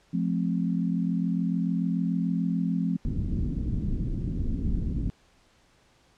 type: chord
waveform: sine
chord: F major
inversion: none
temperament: equal with one note detuned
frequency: 174.61 / 214.9 / 261.6 Hz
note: F3 / A3 / C4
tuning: 0 / -41 / 0 cents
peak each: -26 / -30 / -30 dBFS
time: 0.13-2.97 s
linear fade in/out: 10 ms
type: low-pass noise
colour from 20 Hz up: pink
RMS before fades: -28 dBFS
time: 3.05-5.1 s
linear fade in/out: 0 ms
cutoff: 260 Hz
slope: 24 dB/octave
effects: pink hiss -62 dBFS RMS until 6.17 s + low-pass 7000 Hz 12 dB/octave